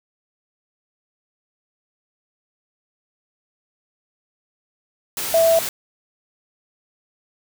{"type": "tone in noise", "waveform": "sine", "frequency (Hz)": 659.3, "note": "E5", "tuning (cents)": 0, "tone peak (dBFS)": -12, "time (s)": [5.34, 5.59], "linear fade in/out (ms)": 2, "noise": "white", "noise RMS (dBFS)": -26, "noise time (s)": [5.17, 5.69], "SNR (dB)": 11, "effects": []}